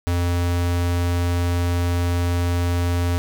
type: tone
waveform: square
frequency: 87.31 Hz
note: F2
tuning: in tune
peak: -19 dBFS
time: 0.07-3.18 s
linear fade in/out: 0 ms
effects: none